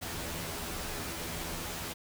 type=noise with comb filter; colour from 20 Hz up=pink; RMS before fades=-38 dBFS; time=0.01-1.94 s; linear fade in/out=20 ms; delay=12 ms; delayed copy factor=+0.9; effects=none